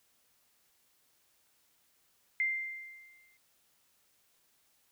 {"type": "tone with exponential decay", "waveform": "sine", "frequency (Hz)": 2093, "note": "C7", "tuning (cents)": 0, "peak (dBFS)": -26, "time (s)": [2.4, 3.37], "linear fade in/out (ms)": 1, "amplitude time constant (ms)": 210, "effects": ["white hiss -71 dBFS RMS until 4.91 s"]}